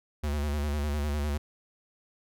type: tone with vibrato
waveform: square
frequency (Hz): 73.42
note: D2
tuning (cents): 0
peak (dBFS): -28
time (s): 0.23-1.38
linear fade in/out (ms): 10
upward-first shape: square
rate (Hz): 9.9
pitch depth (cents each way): 46
effects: none

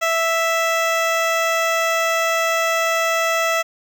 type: tone with notch filter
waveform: 15% pulse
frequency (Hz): 659.3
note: E5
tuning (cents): 0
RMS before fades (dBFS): -19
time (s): 0.01-3.63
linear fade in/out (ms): 20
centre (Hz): 11000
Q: 1.2
effects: none

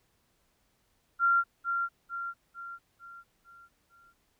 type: tone with echo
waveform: sine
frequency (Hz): 1381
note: F6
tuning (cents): -20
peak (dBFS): -21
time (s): 1.19-1.44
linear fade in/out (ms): 50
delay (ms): 450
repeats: 6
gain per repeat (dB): -6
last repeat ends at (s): 4.14
effects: pink hiss -72 dBFS RMS until 4.39 s

